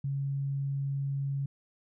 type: tone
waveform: sine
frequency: 138.59 Hz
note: C#3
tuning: in tune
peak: -29 dBFS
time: 0.04-1.46 s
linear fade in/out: 5 ms
effects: none